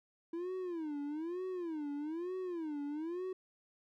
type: tone with vibrato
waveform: triangle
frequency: 327.2 Hz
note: E4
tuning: 13 cents flat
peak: -35 dBFS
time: 0.33-3.33 s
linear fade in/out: 5 ms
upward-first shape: sine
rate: 1.1 Hz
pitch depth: 230 cents each way
effects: none